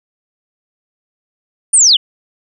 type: linear sweep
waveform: sine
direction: down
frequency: 9397 to 2817 Hz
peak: -5 dBFS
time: 1.73-1.97 s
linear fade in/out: 10 ms
effects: none